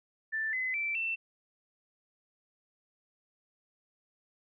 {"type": "tone with pitch steps", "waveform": "sine", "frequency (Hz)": [1768, 2031, 2333, 2680], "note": ["A6", "B6", "D7", "E7"], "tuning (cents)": [8, 48, -12, 28], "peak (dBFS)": -30, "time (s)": [0.32, 1.16], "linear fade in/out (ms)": 20, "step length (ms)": 210, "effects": []}